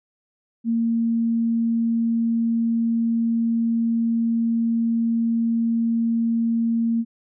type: tone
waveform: sine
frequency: 230 Hz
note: A#3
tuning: 23 cents flat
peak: -18 dBFS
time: 0.64-7.05 s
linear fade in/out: 50 ms
effects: none

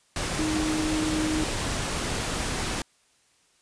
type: tone in noise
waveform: sine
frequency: 311.1 Hz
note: D#4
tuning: in tune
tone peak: -25 dBFS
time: 0.39-1.44 s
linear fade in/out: 2 ms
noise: pink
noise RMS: -29 dBFS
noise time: 0.16-2.82 s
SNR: +1 dB
effects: white hiss -64 dBFS RMS until 3.61 s + resampled to 22050 Hz

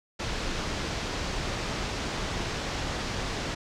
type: low-pass noise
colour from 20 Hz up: pink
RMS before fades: -32 dBFS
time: 0.19-3.55 s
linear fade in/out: 10 ms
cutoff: 6300 Hz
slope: 24 dB/octave
effects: none

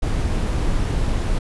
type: noise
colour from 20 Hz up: brown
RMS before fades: -20 dBFS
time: 0.02-1.39 s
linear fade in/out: 10 ms
effects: resampled to 24000 Hz

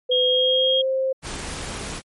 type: tone with pitch glide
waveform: sine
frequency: 503 to 528 Hz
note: B4 to C5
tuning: +32 to +16 cents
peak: -19 dBFS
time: 0.09-1.13 s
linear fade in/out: 10 ms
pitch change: +84 cents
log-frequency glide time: 0.26-0.87 s
type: tone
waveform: sine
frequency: 3253 Hz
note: G#7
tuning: 37 cents flat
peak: -18 dBFS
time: 0.11-0.82 s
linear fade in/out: 10 ms
type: noise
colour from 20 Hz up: pink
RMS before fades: -31 dBFS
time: 1.22-2.02 s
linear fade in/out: 50 ms
effects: MP3 48 kbps

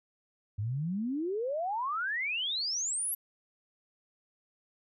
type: exponential sweep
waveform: sine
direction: up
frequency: 97.8 to 11890 Hz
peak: -30 dBFS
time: 0.58-3.15 s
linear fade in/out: 10 ms
effects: none

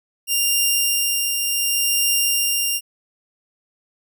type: tone with tremolo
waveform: 10% pulse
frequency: 2794 Hz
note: F7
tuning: in tune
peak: -7 dBFS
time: 0.27-2.81 s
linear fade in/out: 50 ms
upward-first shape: triangle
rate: 0.68 Hz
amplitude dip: 40%
effects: none

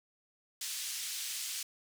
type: band-pass noise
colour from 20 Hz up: white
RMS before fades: -39 dBFS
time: 0.61-1.63 s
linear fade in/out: 5 ms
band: 2900 to 8800 Hz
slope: 12 dB/octave
effects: none

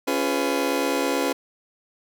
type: chord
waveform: 30% pulse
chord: C# dominant seventh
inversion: none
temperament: just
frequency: 277.2 / 346.5 / 415.8 / 498.9 Hz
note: C#4 / E#4 / G#4 / B4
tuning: 0 / -14 / +2 / +17 cents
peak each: -23 / -26 / -27 / -24 dBFS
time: 0.07-1.33 s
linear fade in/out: 10 ms
effects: none

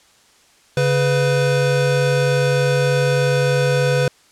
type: tone pair together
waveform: square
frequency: 140 / 498.9 Hz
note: C#3 / B4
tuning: +18 / +17 cents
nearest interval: octave + minor seventh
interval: 2199 cents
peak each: -18 / -18 dBFS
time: 0.77-4.08 s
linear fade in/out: 2 ms
effects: white hiss -53 dBFS RMS until 4.31 s + low-pass 8000 Hz 12 dB/octave

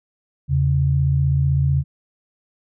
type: tone pair together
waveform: sine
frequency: 81.9 / 137.74 Hz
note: E2 / C#3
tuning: -11 / -11 cents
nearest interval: major sixth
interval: 900 cents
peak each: -20 / -16 dBFS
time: 0.48-1.84 s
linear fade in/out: 50 ms
effects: none

